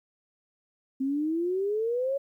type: exponential sweep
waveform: sine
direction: up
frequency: 261.6 to 562 Hz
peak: -25 dBFS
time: 1-2.18 s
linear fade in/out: 10 ms
effects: 11-bit